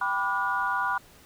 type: chord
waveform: sine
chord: G major seventh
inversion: none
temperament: equal with one note detuned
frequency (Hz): 784 / 987.8 / 1174.7 / 1442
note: G5 / B5 / D6 / F#6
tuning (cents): 0 / 0 / 0 / -45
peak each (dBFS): -33 / -28 / -31 / -28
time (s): 0.01-0.98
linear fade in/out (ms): 5
effects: tanh soft clip ceiling -14 dBFS + pink hiss -54 dBFS RMS until 1.25 s